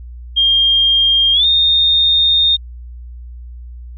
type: tone with pitch glide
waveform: sine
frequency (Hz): 3212 to 3668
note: G7 to A#7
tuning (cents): +41 to -29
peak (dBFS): -9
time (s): 0.36-2.57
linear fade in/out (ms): 20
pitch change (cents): +230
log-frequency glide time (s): 1.33-1.46
effects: added 60 Hz sine -29 dBFS peak until 3.97 s